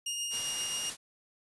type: tone with tremolo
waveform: 20% pulse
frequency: 2839 Hz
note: F7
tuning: 28 cents sharp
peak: -27 dBFS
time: 0.06-0.9 s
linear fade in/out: 5 ms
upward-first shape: triangle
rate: 7.6 Hz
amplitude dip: 30%
type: noise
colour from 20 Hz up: white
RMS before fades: -39 dBFS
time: 0.3-0.97 s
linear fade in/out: 50 ms
effects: resampled to 24000 Hz